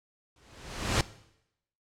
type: noise with exponential growth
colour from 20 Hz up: pink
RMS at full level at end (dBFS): -23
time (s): 0.36-1.01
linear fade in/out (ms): 2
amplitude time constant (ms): 140
effects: noise-tail reverb RT60 0.8 s tail -18 dB re dry + low-pass 7000 Hz 12 dB/octave